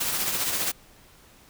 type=noise with tremolo; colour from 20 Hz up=white; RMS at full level=-25 dBFS; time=0-0.72 s; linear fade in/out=10 ms; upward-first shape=triangle; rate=15 Hz; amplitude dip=45%; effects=pink hiss -54 dBFS RMS until 1.49 s